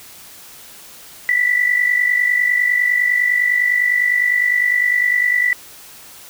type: tone with amplitude modulation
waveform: sine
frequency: 1971 Hz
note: B6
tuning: 4 cents flat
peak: -10 dBFS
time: 1.29-5.53 s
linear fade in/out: 0 ms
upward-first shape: sine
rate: 49.9 Hz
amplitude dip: 65%
effects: white hiss -40 dBFS RMS until 6.29 s